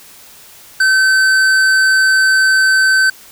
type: tone with hard clipping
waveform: sine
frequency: 1537 Hz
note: G6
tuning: 35 cents flat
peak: -10 dBFS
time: 0.8-3.1 s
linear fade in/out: 5 ms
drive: 11 dB
effects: white hiss -40 dBFS RMS until 3.31 s